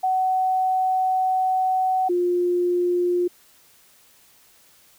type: tone pair in turn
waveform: sine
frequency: 750 / 354 Hz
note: F#5 / F4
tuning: +23 / +23 cents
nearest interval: octave + minor second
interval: 1300 cents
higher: first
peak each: -18 dBFS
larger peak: neither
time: 0.03-2.09 / 2.09-3.28 s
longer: first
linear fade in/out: 10 ms
effects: white hiss -55 dBFS RMS until 4.98 s